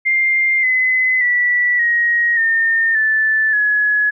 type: tone with pitch steps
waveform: sine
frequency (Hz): 2104 / 2029 / 1956.3 / 1886.4 / 1819 / 1754 / 1691.3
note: C7 / B6 / B6 / A#6 / A#6 / A6 / G#6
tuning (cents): +9 / +46 / -17 / +20 / -43 / -6 / +31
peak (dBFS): -12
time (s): 0.05-4.11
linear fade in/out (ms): 20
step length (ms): 580
effects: none